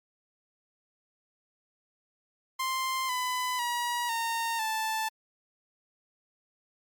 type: tone with pitch steps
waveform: sawtooth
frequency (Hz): 1048 / 1003 / 959.9 / 918.7 / 879.2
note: C6 / B5 / B5 / A#5 / A5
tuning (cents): +2 / +26 / -50 / -25 / -2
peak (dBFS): -25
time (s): 2.59-5.09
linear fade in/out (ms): 10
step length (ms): 500
effects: Opus 48 kbps

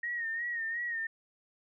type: tone with vibrato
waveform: sine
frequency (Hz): 1862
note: A#6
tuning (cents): -2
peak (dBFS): -32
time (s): 0.03-1.07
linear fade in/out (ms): 5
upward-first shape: sine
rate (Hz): 2.8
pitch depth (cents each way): 61
effects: none

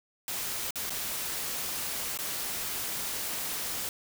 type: noise with dropouts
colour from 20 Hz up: white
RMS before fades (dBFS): -34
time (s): 0.28-3.89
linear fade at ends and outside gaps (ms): 1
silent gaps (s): 0.707-0.757 / 0.896-0.904 / 2.175-2.188
effects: none

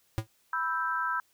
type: tone with exponential decay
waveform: square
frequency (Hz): 110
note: A2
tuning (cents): 0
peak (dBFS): -23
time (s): 0.18-0.27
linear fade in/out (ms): 0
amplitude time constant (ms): 18
type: chord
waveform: sine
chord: E minor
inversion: second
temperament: equal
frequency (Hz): 987.8 / 1318.5 / 1568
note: B5 / E6 / G6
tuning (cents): 0 / 0 / 0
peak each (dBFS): -33 / -31 / -32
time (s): 0.53-1.2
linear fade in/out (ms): 2
effects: white hiss -68 dBFS RMS until 1.33 s

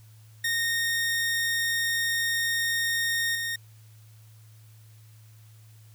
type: tone with level steps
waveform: sawtooth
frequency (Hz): 1848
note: A#6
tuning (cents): -16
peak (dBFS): -21 / -25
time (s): 0.44-3.56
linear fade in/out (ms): 5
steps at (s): 3.35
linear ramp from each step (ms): 2
effects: added 109 Hz sine -49 dBFS peak until 5.94 s + white hiss -61 dBFS RMS until 5.94 s

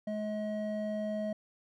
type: tone pair together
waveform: triangle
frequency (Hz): 212.1 / 636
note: G#3 / D#5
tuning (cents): +37 / +38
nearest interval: octave + perfect fifth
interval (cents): 1901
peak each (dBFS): -33 / -33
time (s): 0.07-1.33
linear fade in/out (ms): 5
effects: none

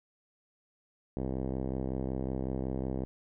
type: tone with low-pass filter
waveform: 5% pulse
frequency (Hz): 65.41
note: C2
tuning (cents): 0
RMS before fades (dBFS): -34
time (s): 1.17-3.05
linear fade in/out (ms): 0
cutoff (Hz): 390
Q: 0.68
effects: none

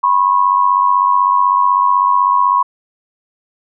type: tone pair together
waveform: sine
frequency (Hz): 987.8 / 1083.8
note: B5 / C#6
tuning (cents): 0 / -39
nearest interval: major second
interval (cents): 161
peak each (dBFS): -12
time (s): 0.03-2.63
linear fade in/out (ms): 10
effects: none

